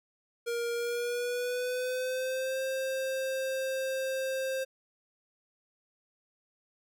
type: tone with pitch glide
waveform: square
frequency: 470.8 to 528.5 Hz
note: A#4 to C5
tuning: +17 to +17 cents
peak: -31 dBFS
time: 0.46-4.65 s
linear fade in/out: 20 ms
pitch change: +200 cents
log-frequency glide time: 0.74-2.6 s
effects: none